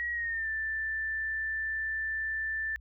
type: tone with pitch glide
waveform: sine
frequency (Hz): 1907 to 1769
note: A#6 to A6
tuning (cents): +39 to +9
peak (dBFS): -30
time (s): 0-2.76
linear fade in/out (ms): 0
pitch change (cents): -130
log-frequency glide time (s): 0.12-0.49
effects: added 60 Hz sine -49 dBFS peak until 2.8 s